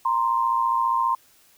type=tone pair together; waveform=sine; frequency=931.7 / 1046.5 Hz; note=A#5 / C6; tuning=-1 / 0 cents; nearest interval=major second; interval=201 cents; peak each=-23 / -21 dBFS; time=0.05-1.15 s; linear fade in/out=5 ms; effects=white hiss -57 dBFS RMS until 1.57 s